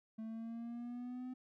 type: exponential sweep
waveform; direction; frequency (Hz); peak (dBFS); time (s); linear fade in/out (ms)
triangle; up; 220 to 255.5; -40; 0.18-1.34; 10
effects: none